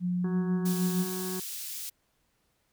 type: tone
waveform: sine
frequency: 178.6 Hz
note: F3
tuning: 39 cents sharp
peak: -26 dBFS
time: 0-1.06 s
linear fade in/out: 50 ms
type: harmonic tone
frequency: 185 Hz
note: F#3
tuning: in tune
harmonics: 1 / 2 / 4 / 5 / 6 / 7 / 8 / 9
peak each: -35 / -36 / -51 / -51 / -49 / -58 / -56 / -51 dBFS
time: 0.24-1.4 s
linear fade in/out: 5 ms
type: high-pass noise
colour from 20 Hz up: white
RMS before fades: -38 dBFS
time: 0.65-1.9 s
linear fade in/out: 10 ms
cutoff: 3400 Hz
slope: 12 dB/octave
effects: pink hiss -73 dBFS RMS until 2.72 s